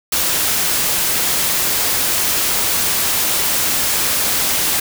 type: noise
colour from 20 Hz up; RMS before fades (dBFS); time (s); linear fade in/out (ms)
white; -17; 0.12-4.8; 5
effects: none